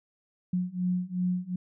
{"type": "beating tone pair", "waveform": "sine", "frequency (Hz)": [179.3, 182], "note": ["F3", "F#3"], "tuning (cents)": [46, -28], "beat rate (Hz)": 2.7, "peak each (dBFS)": [-30, -29], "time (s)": [0.53, 1.56], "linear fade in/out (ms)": 5, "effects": []}